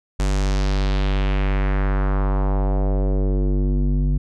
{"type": "tone with low-pass filter sweep", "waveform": "square", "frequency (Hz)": 48.6, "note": "G1", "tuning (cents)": -14, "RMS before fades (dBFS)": -19, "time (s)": [0.19, 4.18], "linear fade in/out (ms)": 10, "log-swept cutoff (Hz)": [8100, 190], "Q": 1.8, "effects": []}